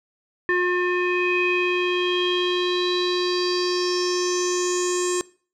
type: tone with low-pass filter sweep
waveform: square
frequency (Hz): 358.4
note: F4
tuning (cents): +45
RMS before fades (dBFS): -22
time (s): 0.49-5.21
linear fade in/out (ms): 0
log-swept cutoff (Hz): 1900 to 7800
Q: 6.6
effects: noise-tail reverb RT60 0.4 s tail -21 dB re dry